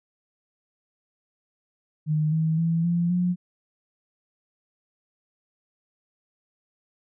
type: tone with pitch steps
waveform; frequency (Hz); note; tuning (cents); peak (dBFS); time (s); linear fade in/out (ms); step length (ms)
sine; 153.6 / 159.48 / 165.58 / 171.91 / 178.49; D#3 / D#3 / E3 / F3 / F3; -22 / +43 / +8 / -27 / +38; -20; 2.06-3.36; 50; 260
effects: none